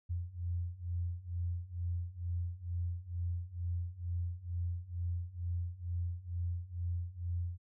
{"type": "beating tone pair", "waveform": "sine", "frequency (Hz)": [86, 88.2], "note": ["F2", "F2"], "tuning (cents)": [-26, 18], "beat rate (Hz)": 2.2, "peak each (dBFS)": [-39, -37], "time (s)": [0.09, 7.58], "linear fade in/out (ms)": 20, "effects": []}